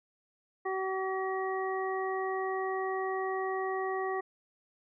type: harmonic tone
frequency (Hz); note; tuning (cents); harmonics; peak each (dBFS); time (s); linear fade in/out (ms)
380; F#4; +46; 1 / 2 / 3 / 5; -33 / -36 / -38 / -40; 0.65-4.21; 10
effects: none